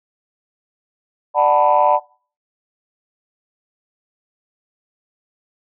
sine chord, B minor seventh, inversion first, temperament just, 592.7 / 740.8 / 889 / 987.8 Hz, D5 / F#5 / A5 / B5, +16 / +2 / +18 / 0 cents, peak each -16 dBFS, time 1.34-2 s, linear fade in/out 50 ms, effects noise-tail reverb RT60 0.4 s tail -20 dB re dry + tanh soft clip ceiling -3 dBFS

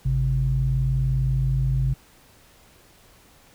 sine tone pair together, 53.14 / 132.6 Hz, G#1 / C3, +40 / +23 cents, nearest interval octave + major third, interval 1583 cents, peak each -23 / -20 dBFS, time 0.05-1.94 s, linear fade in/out 10 ms, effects tanh soft clip ceiling -11 dBFS + pink hiss -54 dBFS RMS until 3.54 s

